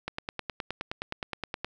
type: click train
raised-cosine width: 0.3 ms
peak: -16 dBFS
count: 16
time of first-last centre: 0.08-1.646 s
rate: 9.58 Hz
effects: none